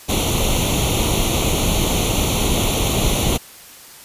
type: noise with comb filter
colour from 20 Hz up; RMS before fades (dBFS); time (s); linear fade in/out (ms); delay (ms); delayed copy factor
pink; -18; 0.08-3.38; 20; 0.3; +0.85
effects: white hiss -41 dBFS RMS until 4.04 s + resampled to 32000 Hz